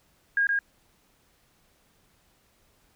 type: tone with echo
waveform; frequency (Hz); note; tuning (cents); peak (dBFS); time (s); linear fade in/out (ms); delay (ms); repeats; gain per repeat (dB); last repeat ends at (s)
sine; 1627; G#6; -36; -20; 0.37-0.47; 2; 120; 1; -2; 0.59
effects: pink hiss -65 dBFS RMS until 2.95 s